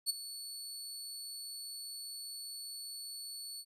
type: tone with ADSR envelope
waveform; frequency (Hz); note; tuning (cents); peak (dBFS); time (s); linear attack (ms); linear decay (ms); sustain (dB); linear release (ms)
25% pulse; 4435; C#8; 0; -23; 0.06-3.65; 37; 16; -15; 55
effects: none